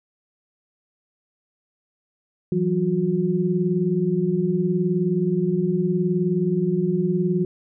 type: tone cluster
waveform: sine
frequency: 166.3 / 185.5 / 362.2 Hz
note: E3 / F#3 / F#4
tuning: +16 / +5 / -37 cents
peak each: -23 dBFS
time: 2.52-7.45 s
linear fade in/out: 2 ms
effects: none